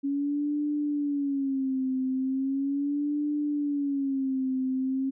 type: tone with vibrato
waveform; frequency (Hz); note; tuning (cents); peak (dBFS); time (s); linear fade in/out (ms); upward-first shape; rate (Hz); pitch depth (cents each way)
sine; 277.2; C#4; 0; -25; 0.03-5.11; 20; sine; 0.38; 110
effects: none